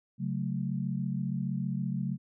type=chord; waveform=sine; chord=F# minor; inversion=second; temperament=equal; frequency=138.59 / 185 / 220 Hz; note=C#3 / F#3 / A3; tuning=0 / 0 / 0 cents; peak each=-33 / -33 / -36 dBFS; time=0.18-2.18 s; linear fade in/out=50 ms; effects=none